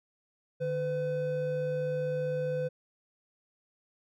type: tone pair together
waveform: triangle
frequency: 150 / 505.4 Hz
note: D3 / B4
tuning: +37 / +40 cents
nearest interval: octave + major sixth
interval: 2103 cents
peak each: -33 / -28 dBFS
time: 0.6-2.69 s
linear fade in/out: 20 ms
effects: none